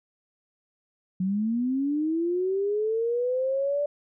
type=linear sweep; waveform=sine; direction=up; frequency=181.1 to 587 Hz; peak=-23 dBFS; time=1.2-3.86 s; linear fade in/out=5 ms; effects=none